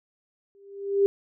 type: tone with exponential growth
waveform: sine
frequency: 397.9 Hz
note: G4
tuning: 26 cents sharp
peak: -14 dBFS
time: 0.55-1.06 s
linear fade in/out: 0 ms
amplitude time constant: 110 ms
effects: none